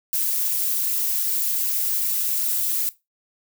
violet noise with flanger, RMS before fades -23 dBFS, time 0.13-2.89 s, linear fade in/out 0 ms, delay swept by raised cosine 0.4 to 6.1 ms, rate 2.6 Hz, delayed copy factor +0.5, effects noise-tail reverb RT60 0.2 s tail -17 dB re dry

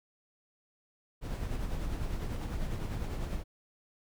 brown noise with tremolo, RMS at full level -33 dBFS, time 1.21-3.44 s, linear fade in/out 50 ms, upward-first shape sine, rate 10 Hz, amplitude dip 40%, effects none

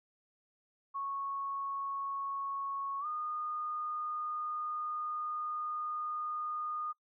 sine tone with pitch glide, 1104 to 1225 Hz, C#6 to D#6, -7 to -27 cents, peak -35 dBFS, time 0.94-6.93 s, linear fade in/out 20 ms, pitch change +180 cents, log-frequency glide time 3-3.06 s, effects noise-tail reverb RT60 0.1 s tail -19 dB re dry

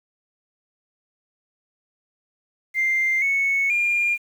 sine tone with pitch steps, 2094 / 2209 / 2406 Hz, C7 / C#7 / D7, +1 / -7 / +41 cents, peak -17 dBFS, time 2.74-4.18 s, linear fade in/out 50 ms, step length 480 ms, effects tanh soft clip ceiling -14 dBFS + 8-bit

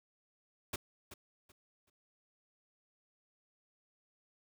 pink noise with echo, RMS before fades -38 dBFS, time 0.73-0.76 s, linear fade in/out 5 ms, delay 380 ms, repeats 3, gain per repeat -12 dB, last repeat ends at 1.9 s, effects none

